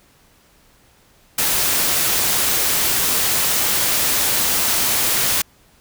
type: noise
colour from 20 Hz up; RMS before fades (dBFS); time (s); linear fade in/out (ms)
white; -18; 1.38-5.42; 5
effects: pink hiss -54 dBFS RMS until 5.8 s